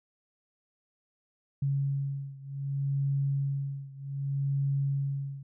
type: beating tone pair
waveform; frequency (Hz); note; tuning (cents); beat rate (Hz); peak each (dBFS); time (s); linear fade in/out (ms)
sine; 138.59 / 139.24; C#3 / C#3; 0 / +8; 0.65; -30 / -32; 1.62-5.43; 5
effects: none